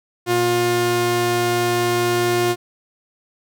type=tone pair together; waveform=sawtooth; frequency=118.5 / 355.1 Hz; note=A#2 / F4; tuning=+29 / +29 cents; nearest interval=octave + perfect fifth; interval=1900 cents; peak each=-21 / -13 dBFS; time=0.26-2.56 s; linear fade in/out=50 ms; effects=none